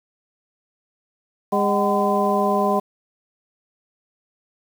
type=harmonic tone with a mistuned harmonic; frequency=203.5 Hz; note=G#3; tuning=35 cents flat; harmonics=1 / 2 / 3 / 4 / 5; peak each=-23 / -23 / -23 / -23 / -23 dBFS; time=1.52-2.8 s; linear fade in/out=10 ms; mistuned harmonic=4; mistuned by=-120 cents; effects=7-bit